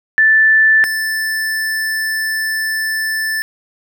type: tone pair in turn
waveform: sine / square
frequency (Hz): 1760 / 1760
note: A6 / A6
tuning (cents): 0 / 0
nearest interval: unison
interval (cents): 0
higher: neither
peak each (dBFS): -7 / -17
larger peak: first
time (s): 0.18-0.84 / 0.84-3.42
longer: second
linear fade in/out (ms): 0
effects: none